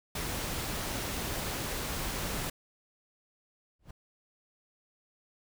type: noise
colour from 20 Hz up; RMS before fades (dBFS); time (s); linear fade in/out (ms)
pink; -35; 0.15-2.5; 5
type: noise with exponential growth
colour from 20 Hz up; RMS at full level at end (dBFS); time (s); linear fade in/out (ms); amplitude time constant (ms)
brown; -38; 3.79-3.91; 5; 24
effects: none